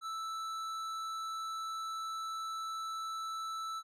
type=tone with tanh clipping; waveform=triangle; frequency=1318.5 Hz; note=E6; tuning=in tune; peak=-39 dBFS; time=0.01-3.83 s; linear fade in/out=50 ms; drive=17 dB; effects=none